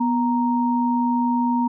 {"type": "tone pair together", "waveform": "sine", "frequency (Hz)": [244.7, 932.3], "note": ["B3", "A#5"], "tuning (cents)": [-16, 0], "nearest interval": "octave + major seventh", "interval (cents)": 2316, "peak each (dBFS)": [-19, -22], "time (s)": [0, 1.68], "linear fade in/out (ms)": 10, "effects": []}